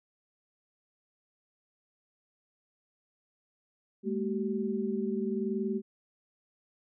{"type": "tone cluster", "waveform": "sine", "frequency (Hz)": [205.2, 226, 382.7], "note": ["G#3", "A3", "G4"], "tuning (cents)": [-21, 47, -42], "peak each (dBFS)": [-33, -34, -33], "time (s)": [4.03, 5.82], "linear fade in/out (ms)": 50, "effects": []}